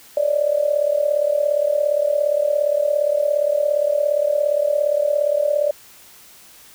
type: tone with amplitude modulation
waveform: sine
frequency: 587.3 Hz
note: D5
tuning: in tune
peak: -12 dBFS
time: 0.17-5.71 s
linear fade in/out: 2 ms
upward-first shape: sine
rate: 37.3 Hz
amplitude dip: 80%
effects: white hiss -46 dBFS RMS until 6.74 s